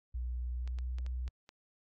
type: tone with pitch glide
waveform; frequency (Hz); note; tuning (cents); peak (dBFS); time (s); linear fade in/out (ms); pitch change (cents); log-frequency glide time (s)
sine; 61 to 62.32; B1 to B1; -21 to +16; -34; 0.14-1.29; 10; +37; 0.5-0.84
type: clicks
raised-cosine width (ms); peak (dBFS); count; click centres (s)
0.2; -34; 6; 0.676 / 0.787 / 0.985 / 1.064 / 1.279 / 1.491
effects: AAC 48 kbps